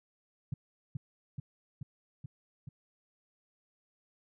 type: tone with echo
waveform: sine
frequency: 135.4 Hz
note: C#3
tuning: 40 cents flat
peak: -30 dBFS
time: 0.52-0.54 s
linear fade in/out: 5 ms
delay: 430 ms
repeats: 5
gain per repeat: -2 dB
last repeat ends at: 2.69 s
effects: none